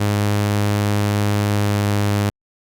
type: tone with pitch glide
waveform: sawtooth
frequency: 103.1 to 102.33 Hz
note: G#2 to G#2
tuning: -12 to -25 cents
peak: -12 dBFS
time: 0-2.3 s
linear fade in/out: 10 ms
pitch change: -13 cents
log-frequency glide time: 1.43-1.9 s
effects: Opus 48 kbps

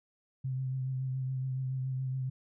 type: tone with vibrato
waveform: sine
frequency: 130.81 Hz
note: C3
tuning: in tune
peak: -31 dBFS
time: 0.44-2.3 s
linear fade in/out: 10 ms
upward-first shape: triangle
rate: 7.1 Hz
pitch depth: 30 cents each way
effects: none

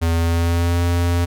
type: tone with pitch glide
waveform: square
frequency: 83.2 to 86.58 Hz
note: E2 to F2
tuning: +17 to -14 cents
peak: -16 dBFS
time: 0.01-1.26 s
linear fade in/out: 20 ms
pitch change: +69 cents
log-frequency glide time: 0.12-0.82 s
effects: none

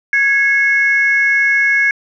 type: tone pair together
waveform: sine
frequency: 1661.2 / 2183 Hz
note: G#6 / C#7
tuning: 0 / -27 cents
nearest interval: perfect fourth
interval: 473 cents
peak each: -12 dBFS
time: 0.13-1.91 s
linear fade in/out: 2 ms
effects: tanh soft clip ceiling -3 dBFS

